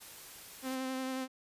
white noise, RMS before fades -50 dBFS, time 0-0.76 s, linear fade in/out 20 ms
sawtooth tone with vibrato, 261 Hz, C4, 4 cents flat, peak -31 dBFS, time 0.62-1.28 s, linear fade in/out 50 ms, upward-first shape sine, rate 11 Hz, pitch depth 17 cents each way
effects resampled to 32000 Hz

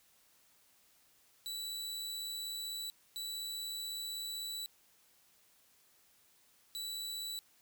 sawtooth tone bursts at uneven times, 3947 Hz, B7, 2 cents flat, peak -36 dBFS, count 3, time 1.46-2.9 / 3.16-4.66 / 6.75-7.39 s, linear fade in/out 0 ms, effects white hiss -68 dBFS RMS until 7.61 s

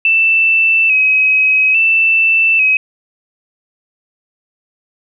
sine tone with vibrato, 2600 Hz, E7, 24 cents flat, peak -8 dBFS, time 0.05-2.77 s, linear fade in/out 2 ms, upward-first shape square, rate 0.59 Hz, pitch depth 39 cents each way, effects none

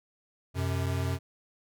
square tone pair together, 91.31 / 130 Hz, F#2 / C3, -22 / -11 cents, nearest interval tritone, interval 611 cents, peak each -30 / -33 dBFS, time 0.54-1.19 s, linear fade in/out 50 ms, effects none

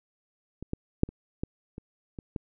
clicks, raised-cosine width 3 ms, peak -25 / -17 / -7 / -28 / -17 / -26 / -25 / -19 dBFS, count 8, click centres 0.626 / 0.734 / 1.034 / 1.09 / 1.435 / 1.781 / 2.188 / 2.362 s, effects none

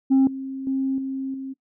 sine tone with level steps, 267.3 Hz, C4, 37 cents sharp, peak -11 / -28 / -20 / -25 / -29 dBFS, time 0.1-1.54 s, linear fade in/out 20 ms, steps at 0.27 / 0.67 / 0.98 / 1.34 s, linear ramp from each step 2 ms, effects noise-tail reverb RT60 0.1 s tail -20 dB re dry + tanh soft clip ceiling -12 dBFS

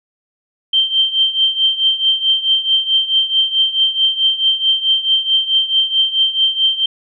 sine tone with tremolo, 3136 Hz, G7, in tune, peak -8 dBFS, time 0.73-6.86 s, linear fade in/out 5 ms, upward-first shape triangle, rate 4.6 Hz, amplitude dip 85%, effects none

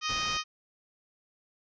harmonic tone, 622.3 Hz, D#5, in tune, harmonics 2 / 3 / 4 / 5 / 6 / 7 / 8 / 9 / 10, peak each -33 / -40 / -36 / -36 / -40 / -43 / -39 / -40 / -43 dBFS, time 0.01-0.44 s, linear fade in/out 50 ms
pink noise, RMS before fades -41 dBFS, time 0.09-0.37 s, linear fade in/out 0 ms
effects resampled to 16000 Hz

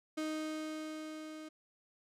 35% pulse tone with level ramp, 311.1 Hz, D#4, in tune, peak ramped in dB -33 to -44 dBFS, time 0.17-1.49 s, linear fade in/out 10 ms, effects low-pass 10000 Hz 12 dB/octave

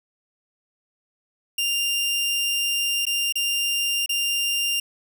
sawtooth tone with dropouts, 2794 Hz, F7, in tune, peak -18 dBFS, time 1.58-4.8 s, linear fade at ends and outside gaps 5 ms, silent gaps 3.054-3.066 / 3.325-3.355 / 4.061-4.092 s, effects none

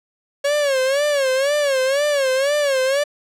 45% pulse tone with vibrato, 554.4 Hz, C#5, in tune, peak -16 dBFS, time 0.44-3.04 s, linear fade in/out 10 ms, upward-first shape sine, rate 2 Hz, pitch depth 120 cents each way, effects low-pass 10000 Hz 12 dB/octave

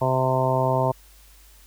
harmonic tone, 130 Hz, C3, 11 cents flat, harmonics 1 / 2 / 3 / 4 / 5 / 6 / 7 / 8, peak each -24 / -32 / -29 / -28 / -24 / -35 / -25 / -31 dBFS, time 0.01-0.92 s, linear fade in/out 10 ms, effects added 50 Hz sine -50 dBFS peak until 1.66 s + white hiss -54 dBFS RMS until 1.66 s

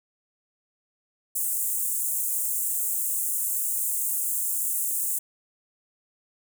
pink high-pass noise, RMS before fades -27 dBFS, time 1.35-5.19 s, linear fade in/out 10 ms, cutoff 7600 Hz, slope 48 dB/octave, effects none

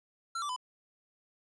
square tone with pitch steps, 1356 / 1166.9 / 1004.2 Hz, E6 / D6 / B5, +49 / -11 / +29 cents, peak -34 dBFS, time 0.35-0.563 s, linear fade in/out 5 ms, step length 71 ms, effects resampled to 22050 Hz + 11-bit

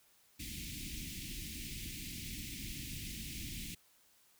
pink band-stop noise, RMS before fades -44 dBFS, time 0.39-3.75 s, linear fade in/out 10 ms, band 320 to 2100 Hz, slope 48 dB/octave, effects white hiss -68 dBFS RMS until 4.39 s

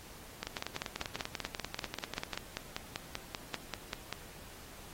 two click trains, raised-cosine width 0.2 ms, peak -17 / -18 dBFS, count 20 / 20, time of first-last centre 0.43-4.126 / 0.47-2.333 s, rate 5.14 / 10.2 Hz, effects pink hiss -52 dBFS RMS until 4.93 s + AAC 48 kbps

